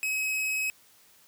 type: tone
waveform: 45% pulse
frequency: 2553 Hz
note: D#7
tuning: 44 cents sharp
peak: -27 dBFS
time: 0.03-0.7 s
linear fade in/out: 0 ms
effects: white hiss -59 dBFS RMS until 1.27 s + high-pass 60 Hz 12 dB/octave